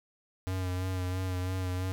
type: tone with vibrato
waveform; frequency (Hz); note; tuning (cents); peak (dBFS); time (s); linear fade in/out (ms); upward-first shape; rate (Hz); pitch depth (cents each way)
square; 92.2; F#2; -6; -31; 0.47-1.92; 0; sine; 3; 29
effects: none